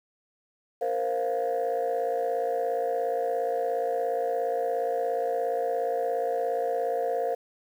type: chord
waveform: sine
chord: Bb suspended second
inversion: none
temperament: equal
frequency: 466.2 / 523.3 / 698.5 Hz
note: Bb4 / C5 / F5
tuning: 0 / 0 / 0 cents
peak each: -28 dBFS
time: 0.81-7.35 s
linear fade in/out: 10 ms
effects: tanh soft clip ceiling -20 dBFS + 9-bit